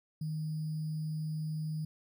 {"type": "tone with sample-and-hold", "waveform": "sine", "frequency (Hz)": 155.56, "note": "D#3", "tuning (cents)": 0, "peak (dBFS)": -33, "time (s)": [0.21, 1.85], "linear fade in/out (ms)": 5, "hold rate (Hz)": 4900, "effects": []}